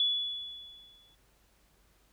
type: tone with exponential decay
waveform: sine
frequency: 3419 Hz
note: G#7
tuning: 50 cents sharp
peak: -23 dBFS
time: 0-1.15 s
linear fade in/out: 2 ms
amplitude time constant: 250 ms
effects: added 50 Hz sine -68 dBFS peak until 2.12 s + pink hiss -68 dBFS RMS until 2.12 s